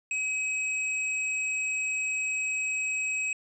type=tone; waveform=square; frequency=2545 Hz; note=D#7; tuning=39 cents sharp; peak=-28 dBFS; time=0.11-3.33 s; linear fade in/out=2 ms; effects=resampled to 24000 Hz